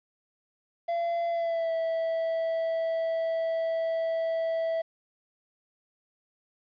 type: tone with pitch glide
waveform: triangle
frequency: 681 to 655.5 Hz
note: F5 to E5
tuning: -44 to -10 cents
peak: -24 dBFS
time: 0.88-4.82 s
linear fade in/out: 10 ms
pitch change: -66 cents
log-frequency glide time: 1.28-1.73 s
effects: resampled to 11025 Hz + 10-bit